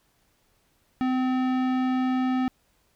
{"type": "tone with tanh clipping", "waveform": "sine", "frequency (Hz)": 256.8, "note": "C4", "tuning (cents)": -32, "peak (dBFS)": -24, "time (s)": [1.01, 2.48], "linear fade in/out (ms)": 0, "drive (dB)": 18, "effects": ["pink hiss -67 dBFS RMS until 2.95 s"]}